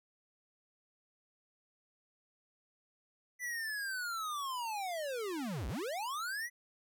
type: linear two-way sweep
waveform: square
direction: down then up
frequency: 2000 to 47.64 to 2000 Hz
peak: -37 dBFS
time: 3.39-6.5 s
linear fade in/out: 50 ms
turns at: 5.68 s
effects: none